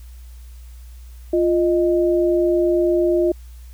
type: tone pair together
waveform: sine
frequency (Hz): 348.7 / 620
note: F4 / D#5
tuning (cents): -3 / -6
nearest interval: minor seventh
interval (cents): 997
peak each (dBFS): -15 / -21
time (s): 1.33-3.32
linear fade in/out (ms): 5
effects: added 60 Hz sine -36 dBFS peak until 3.73 s + white hiss -54 dBFS RMS until 3.73 s